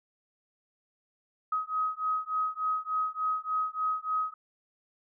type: beating tone pair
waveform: sine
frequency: 1263 / 1266.4 Hz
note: D#6 / D#6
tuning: +26 / +30 cents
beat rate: 3.4 Hz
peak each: -31 dBFS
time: 1.52-4.34 s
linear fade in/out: 5 ms
effects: none